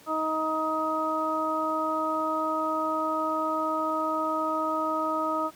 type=harmonic tone; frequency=314.7 Hz; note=D#4; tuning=20 cents sharp; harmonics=1 / 2 / 3 / 4; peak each=-32 / -31 / -33 / -28 dBFS; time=0.06-5.51 s; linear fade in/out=50 ms; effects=pink hiss -53 dBFS RMS until 5.55 s + high-pass 150 Hz 12 dB/octave